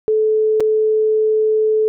sine tone with dropouts, 433.8 Hz, A4, 25 cents flat, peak -12 dBFS, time 0.08-1.88 s, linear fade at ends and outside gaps 0 ms, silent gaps 0.6-0.605 s, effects none

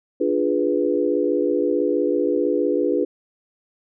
sine chord, D diminished seventh, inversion none, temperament equal, 293.7 / 349.2 / 415.3 / 493.9 Hz, D4 / F4 / Ab4 / Cb5, 0 / 0 / 0 / 0 cents, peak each -23 dBFS, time 0.2-3.05 s, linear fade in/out 10 ms, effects none

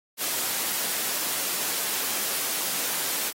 white noise, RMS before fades -28 dBFS, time 0.17-3.33 s, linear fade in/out 50 ms, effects high-pass 200 Hz 12 dB/octave + AAC 48 kbps

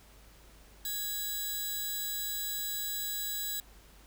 10% pulse tone pair together, 1661.2 / 3917 Hz, G#6 / B7, 0 / -15 cents, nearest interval octave + minor third, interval 1485 cents, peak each -35 / -26 dBFS, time 0.85-3.6 s, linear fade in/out 2 ms, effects added 50 Hz sine -56 dBFS peak until 4.06 s + pink hiss -59 dBFS RMS until 4.06 s

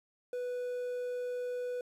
triangle tone with quantisation, 493.9 Hz, B4, in tune, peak -32 dBFS, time 0.33-1.81 s, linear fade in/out 2 ms, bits 10, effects resampled to 32000 Hz

